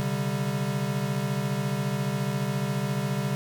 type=chord; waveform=square; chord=C suspended second; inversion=none; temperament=equal with one note detuned; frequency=130.81 / 145.23 / 196 Hz; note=C3 / D3 / G3; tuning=0 / -19 / 0 cents; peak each=-31 dBFS; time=0-3.35 s; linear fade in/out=0 ms; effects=none